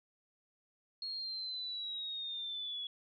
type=linear sweep; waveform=sine; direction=down; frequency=4300 to 3363 Hz; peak=-38 dBFS; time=1.02-2.87 s; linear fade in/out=2 ms; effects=none